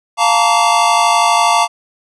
square chord, Bb major seventh, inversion second, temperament equal with one note detuned, 698.5 / 880 / 932.3 / 1149.2 Hz, F5 / A5 / Bb5 / D6, 0 / 0 / 0 / -38 cents, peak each -16 dBFS, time 0.17-1.68 s, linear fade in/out 50 ms, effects resampled to 24000 Hz

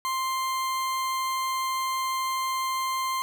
40% pulse tone, 1049 Hz, C6, 4 cents sharp, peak -25 dBFS, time 0.05-3.22 s, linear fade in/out 0 ms, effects none

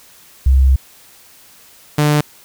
sine / sawtooth tone pair in turn, 66.2 / 148.91 Hz, C2 / D3, +21 / +24 cents, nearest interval octave + major second, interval 1403 cents, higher second, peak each -7 dBFS, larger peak neither, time 0.46-0.76 / 1.98-2.21 s, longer first, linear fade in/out 5 ms, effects white hiss -45 dBFS RMS until 2.44 s

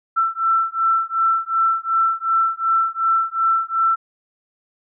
sine beating tone pair, 1336 / 1338.7 Hz, E6 / E6, +23 / +26 cents, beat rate 2.7 Hz, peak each -19 dBFS, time 0.16-3.96 s, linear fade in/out 20 ms, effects none

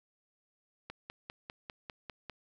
click train, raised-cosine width 0.3 ms, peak -26 dBFS, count 8, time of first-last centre 0.9-2.297 s, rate 5.01 Hz, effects none

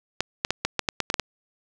clicks, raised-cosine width 0.2 ms, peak -5 dBFS, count 10, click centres 0.206 / 0.449 / 0.506 / 0.65 / 0.793 / 0.888 / 1.003 / 1.101 / 1.142 / 1.197 s, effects none

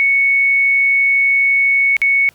sine tone with dropouts, 2217 Hz, C#7, in tune, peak -10 dBFS, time 0-2.29 s, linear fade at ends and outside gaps 0 ms, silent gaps 1.967-2.017 s, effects pink hiss -51 dBFS RMS until 2.34 s

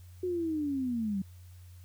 sine linear sweep, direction down, 369 to 187.2 Hz, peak -29 dBFS, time 0.23-1.22 s, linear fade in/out 5 ms, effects added 89 Hz sine -48 dBFS peak until 1.84 s + white hiss -64 dBFS RMS until 1.84 s

